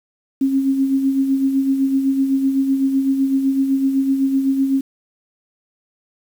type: tone with tremolo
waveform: sine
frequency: 270.2 Hz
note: C#4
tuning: 44 cents flat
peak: -12 dBFS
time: 0.41-4.81 s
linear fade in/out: 5 ms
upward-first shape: sine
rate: 7.9 Hz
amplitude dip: 50%
effects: 7-bit